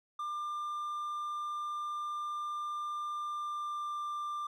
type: tone with pitch glide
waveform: triangle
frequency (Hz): 1195 to 1188.1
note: D6 to D6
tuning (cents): +30 to +20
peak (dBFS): -33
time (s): 0.19-4.47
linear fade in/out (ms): 5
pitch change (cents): -10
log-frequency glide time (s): 3.16-4
effects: none